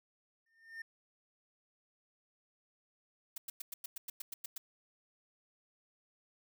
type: tone with exponential growth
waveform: triangle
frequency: 1814 Hz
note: A#6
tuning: 48 cents flat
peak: -38 dBFS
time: 0.46-0.82 s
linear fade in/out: 5 ms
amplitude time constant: 78 ms
type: noise bursts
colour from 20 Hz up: blue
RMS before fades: -42 dBFS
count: 11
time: 3.36-4.58 s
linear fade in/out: 5 ms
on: 20 ms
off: 100 ms
effects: none